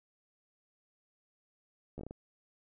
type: slowing click train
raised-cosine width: 2 ms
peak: -30 dBFS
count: 6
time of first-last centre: 1.98-2.109 s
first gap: 13 ms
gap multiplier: 1.35
effects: none